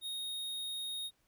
square tone, 3729 Hz, A#7, in tune, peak -38 dBFS, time 0.01-1.11 s, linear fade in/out 50 ms, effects pink hiss -75 dBFS RMS until 1.27 s

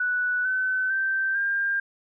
sine tone with pitch steps, 1480 / 1519 / 1559 / 1600 Hz, F#6 / F#6 / G6 / G6, 0 / +45 / -10 / +35 cents, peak -22 dBFS, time 0-1.8 s, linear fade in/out 5 ms, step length 450 ms, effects none

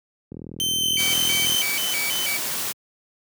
click train, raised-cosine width 3 ms, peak -22 dBFS, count 51, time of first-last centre 0.32-1.545 s, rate 40.8 Hz
sawtooth tone, 3097 Hz, G7, 22 cents flat, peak -18 dBFS, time 0.6-1.62 s, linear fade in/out 0 ms
40% pulse tone with vibrato, 2637 Hz, E7, in tune, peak -24 dBFS, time 0.81-2.38 s, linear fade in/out 20 ms, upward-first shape square, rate 3.1 Hz, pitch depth 250 cents each way
white noise, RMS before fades -27 dBFS, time 0.98-2.73 s, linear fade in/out 20 ms
effects high-pass 100 Hz 12 dB/octave

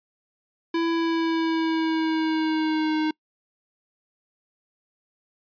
square tone with pitch glide, 332.8 to 310.5 Hz, E4 to D#4, +17 to -3 cents, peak -22 dBFS, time 0.74-3.11 s, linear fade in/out 5 ms, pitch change -120 cents, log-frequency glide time 0.89-2.96 s, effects noise-tail reverb RT60 0.1 s tail -26 dB re dry + resampled to 11025 Hz

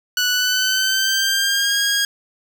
15% pulse tone with pitch glide, 1480 to 1632.7 Hz, F#6 to G#6, 0 to -30 cents, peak -10 dBFS, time 0.17-2.05 s, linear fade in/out 2 ms, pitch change +170 cents, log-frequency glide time 0.3-1.79 s, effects none

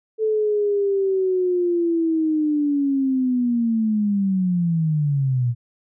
sine linear sweep, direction down, 440 to 117 Hz, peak -17 dBFS, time 0.18-5.55 s, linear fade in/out 50 ms, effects none

